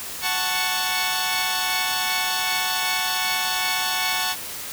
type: chord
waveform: 10% pulse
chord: F# minor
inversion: none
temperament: equal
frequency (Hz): 740 / 880 / 1108.7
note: F#5 / A5 / C#6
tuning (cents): 0 / 0 / 0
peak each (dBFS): -18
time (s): 0.21-4.36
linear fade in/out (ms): 50
effects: white hiss -33 dBFS RMS until 4.72 s